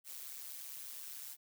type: noise with amplitude modulation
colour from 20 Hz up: blue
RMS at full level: -44 dBFS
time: 0.04-1.37 s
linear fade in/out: 50 ms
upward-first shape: sine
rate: 140 Hz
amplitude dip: 75%
effects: none